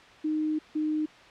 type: tone pair in turn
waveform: sine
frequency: 308.7 / 307.3 Hz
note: D#4 / D#4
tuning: -14 / -21 cents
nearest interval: unison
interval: 7 cents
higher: first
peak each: -25 dBFS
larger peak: neither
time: 0.24-0.59 / 0.75-1.06 s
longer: first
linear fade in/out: 10 ms
effects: white hiss -51 dBFS RMS until 1.3 s + low-pass 3000 Hz 12 dB/octave